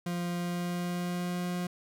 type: tone with pitch glide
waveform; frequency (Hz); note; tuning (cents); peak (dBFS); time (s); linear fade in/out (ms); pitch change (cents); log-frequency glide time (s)
40% pulse; 174.61 to 177.87; F3 to F3; 0 to +32; -30; 0.06-1.67; 5; +32; 0.31-1.44
effects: none